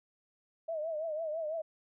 sine tone with vibrato, 633 Hz, D#5, 30 cents sharp, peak -33 dBFS, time 0.68-1.62 s, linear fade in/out 10 ms, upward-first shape triangle, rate 6 Hz, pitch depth 110 cents each way, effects none

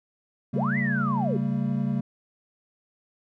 triangle chord, G diminished, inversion second, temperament equal with one note detuned, 138.59 / 196 / 227.2 Hz, Db3 / G3 / Bb3, 0 / 0 / -44 cents, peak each -26 dBFS, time 0.53-2.01 s, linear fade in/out 10 ms
sine linear two-way sweep, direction up then down, 350 to 2068 to 350 Hz, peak -27 dBFS, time 0.56-1.37 s, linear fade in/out 2 ms, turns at 0.78 s
effects none

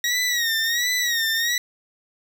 20% pulse tone with vibrato, 1890 Hz, A#6, 23 cents sharp, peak -15 dBFS, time 0.04-1.58 s, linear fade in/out 2 ms, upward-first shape sine, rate 1.4 Hz, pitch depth 93 cents each way, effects 9-bit

